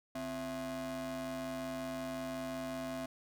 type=ring-modulated tone; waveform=45% pulse; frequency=201.1 Hz; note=G3; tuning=44 cents sharp; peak=-35 dBFS; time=0.15-3.06 s; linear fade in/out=5 ms; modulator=460 Hz; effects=none